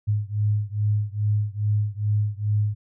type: beating tone pair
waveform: sine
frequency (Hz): 103.83 / 106.23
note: G#2 / G#2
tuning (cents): 0 / +40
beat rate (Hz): 2.4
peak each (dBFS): -23 / -24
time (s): 0.07-2.75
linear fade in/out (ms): 20
effects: none